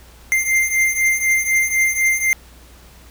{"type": "beating tone pair", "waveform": "square", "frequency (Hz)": [2093, 2097], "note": ["C7", "C7"], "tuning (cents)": [0, 3], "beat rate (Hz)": 4, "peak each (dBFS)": [-21, -17], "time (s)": [0.32, 2.33], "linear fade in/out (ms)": 0, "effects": ["added 60 Hz sine -44 dBFS peak until 3.1 s", "pink hiss -47 dBFS RMS until 3.1 s"]}